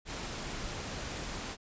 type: noise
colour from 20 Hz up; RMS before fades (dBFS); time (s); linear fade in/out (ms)
pink; -39; 0.05-1.57; 50
effects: resampled to 16000 Hz